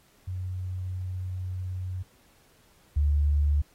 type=tone pair in turn; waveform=sine; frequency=92 / 73.02 Hz; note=F#2 / D2; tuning=-9 / -9 cents; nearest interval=major third; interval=400 cents; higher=first; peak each=-30 / -20 dBFS; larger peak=second; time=0.27-2.03 / 2.96-3.62 s; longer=first; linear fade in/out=10 ms; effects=pink hiss -62 dBFS RMS until 3.74 s + AAC 48 kbps